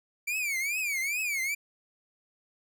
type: tone with vibrato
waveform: 45% pulse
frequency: 2311 Hz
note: D7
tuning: 28 cents flat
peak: -28 dBFS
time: 0.27-1.55 s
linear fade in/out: 10 ms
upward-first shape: triangle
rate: 2.4 Hz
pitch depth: 210 cents each way
effects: none